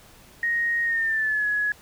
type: tone with pitch glide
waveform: sine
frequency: 1870 to 1685.3 Hz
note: A#6 to G#6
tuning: +5 to +25 cents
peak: -21 dBFS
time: 0.43-1.72 s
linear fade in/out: 2 ms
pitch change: -180 cents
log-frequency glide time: 0.84-1.47 s
effects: pink hiss -51 dBFS RMS until 1.81 s